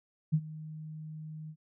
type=tone with ADSR envelope; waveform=sine; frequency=155.56 Hz; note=D#3; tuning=in tune; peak=-21 dBFS; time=0.32-1.56 s; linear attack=21 ms; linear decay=59 ms; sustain=-19 dB; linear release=66 ms; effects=none

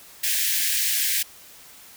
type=high-pass noise; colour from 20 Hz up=white; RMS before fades=-23 dBFS; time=0.23-1.23 s; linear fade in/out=10 ms; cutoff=1600 Hz; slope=96 dB/octave; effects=white hiss -47 dBFS RMS until 1.96 s

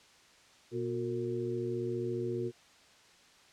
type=harmonic tone with a mistuned harmonic; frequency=120.6 Hz; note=B2; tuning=41 cents flat; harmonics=1 / 2 / 3 / 4; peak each=-39 / -41 / -34 / -40 dBFS; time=0.71-2.52 s; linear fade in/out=50 ms; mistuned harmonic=4; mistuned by=-96 cents; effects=white hiss -60 dBFS RMS until 3.52 s + low-pass 6000 Hz 12 dB/octave

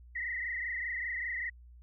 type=tone with frequency modulation; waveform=sine; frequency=1952 Hz; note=B6; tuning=21 cents flat; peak=-33 dBFS; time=0.15-1.5 s; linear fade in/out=10 ms; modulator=25.1 Hz; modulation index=3.8; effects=added 60 Hz sine -51 dBFS peak until 1.82 s

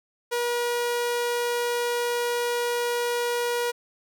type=tone; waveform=sawtooth; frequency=480.1 Hz; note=B4; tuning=49 cents flat; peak=-20 dBFS; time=0.31-3.72 s; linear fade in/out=20 ms; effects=none

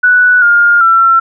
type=tone with pitch steps; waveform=sine; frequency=1480 / 1413.2 / 1349.3 Hz; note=F#6 / F6 / E6; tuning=0 / +20 / +40 cents; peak=-4 dBFS; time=0.03-1.2 s; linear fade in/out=10 ms; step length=390 ms; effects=none

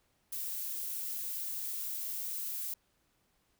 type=noise; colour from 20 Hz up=violet; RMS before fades=-38 dBFS; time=0.32-2.74 s; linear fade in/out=5 ms; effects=pink hiss -74 dBFS RMS until 3.59 s

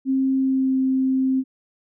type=tone with pitch glide; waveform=sine; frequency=266 to 262.8 Hz; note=C4 to C4; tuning=+29 to +8 cents; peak=-17 dBFS; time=0.05-1.44 s; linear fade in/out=50 ms; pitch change=-21 cents; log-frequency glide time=0.36-0.78 s; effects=none

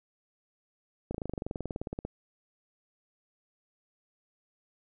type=slowing click train; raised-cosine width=2 ms; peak=-21 dBFS; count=21; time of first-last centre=1.11-2.05 s; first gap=35 ms; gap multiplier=1.03; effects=none

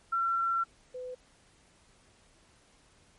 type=tone pair in turn; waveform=sine; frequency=1357 / 503.8 Hz; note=E6 / B4; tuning=+50 / +34 cents; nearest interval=octave + perfect fourth; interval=1716 cents; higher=first; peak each=-26 / -37 dBFS; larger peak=first; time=0.12-0.64 / 0.94-1.15 s; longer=first; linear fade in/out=10 ms; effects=pink hiss -63 dBFS RMS until 3.18 s + MP3 48 kbps

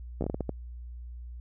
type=slowing click train; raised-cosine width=2 ms; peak=-17 dBFS; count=8; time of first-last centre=0.21-0.493 s; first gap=13 ms; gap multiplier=1.37; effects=added 60 Hz sine -39 dBFS peak until 1.4 s

